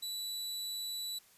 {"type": "tone", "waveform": "sawtooth", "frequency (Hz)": 3951, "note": "B7", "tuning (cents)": 0, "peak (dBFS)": -34, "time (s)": [0.02, 1.19], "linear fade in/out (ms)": 10, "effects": ["white hiss -63 dBFS RMS until 1.37 s", "resampled to 32000 Hz"]}